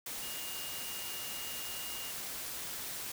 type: tone in noise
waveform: sine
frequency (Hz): 2844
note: F7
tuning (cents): +31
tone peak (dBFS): -46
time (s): 0.22-2.11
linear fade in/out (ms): 5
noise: white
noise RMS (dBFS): -41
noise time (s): 0.06-3.12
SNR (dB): -8
effects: none